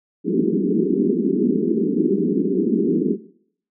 white band-pass noise, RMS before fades -19 dBFS, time 0.24-3.17 s, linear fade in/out 50 ms, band 170 to 420 Hz, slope 96 dB/octave, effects noise-tail reverb RT60 0.6 s tail -17 dB re dry

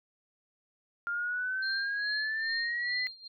sine exponential sweep, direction up, 1396.9 to 2014 Hz, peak -30 dBFS, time 1.07-3.07 s, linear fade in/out 0 ms
sine tone with tremolo, 4195 Hz, C8, 4 cents sharp, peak -33 dBFS, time 1.62-3.28 s, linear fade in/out 10 ms, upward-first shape sine, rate 2.4 Hz, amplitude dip 90%
effects none

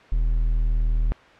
triangle tone, 39.76 Hz, D#1, 38 cents sharp, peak -16 dBFS, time 0.12-1.12 s, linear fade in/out 0 ms, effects white hiss -48 dBFS RMS until 1.39 s + low-pass 2000 Hz 12 dB/octave

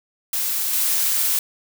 blue noise with level steps, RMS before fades -23 / -20 dBFS, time 0.33-1.39 s, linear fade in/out 2 ms, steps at 0.73 s, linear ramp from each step 2 ms, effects none

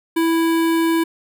square tone with notch filter, 329.6 Hz, E4, in tune, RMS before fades -17 dBFS, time 0.16-1.04 s, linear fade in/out 10 ms, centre 5800 Hz, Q 1.2, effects none

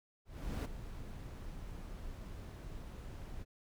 brown noise with ADSR envelope, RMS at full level -35 dBFS, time 0.25-3.45 s, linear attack 400 ms, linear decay 12 ms, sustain -11 dB, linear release 33 ms, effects none

